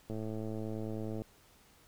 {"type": "click train", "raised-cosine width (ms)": 2, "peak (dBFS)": -27, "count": 123, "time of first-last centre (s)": [0.1, 1.219], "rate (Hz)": 109, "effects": ["pink hiss -63 dBFS RMS until 1.87 s"]}